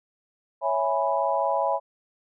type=chord; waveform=sine; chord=C# minor seventh; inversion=none; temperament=equal; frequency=554.4 / 659.3 / 830.6 / 987.8 Hz; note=C#5 / E5 / G#5 / B5; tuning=0 / 0 / 0 / 0 cents; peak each=-27 dBFS; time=0.61-1.8 s; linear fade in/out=50 ms; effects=none